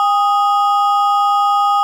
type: ring-modulated tone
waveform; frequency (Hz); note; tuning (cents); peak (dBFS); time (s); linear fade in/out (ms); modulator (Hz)
triangle; 1027; C6; -33; -6; 0-1.83; 0; 218
effects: none